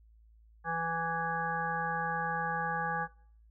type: harmonic tone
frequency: 165.8 Hz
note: E3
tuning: 10 cents sharp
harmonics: 1 / 3 / 5 / 7 / 9 / 10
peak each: -41 / -41 / -34 / -38 / -42 / -36 dBFS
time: 0.64-3.08 s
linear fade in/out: 50 ms
effects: noise-tail reverb RT60 0.5 s tail -19 dB re dry + added 55 Hz sine -57 dBFS peak until 3.5 s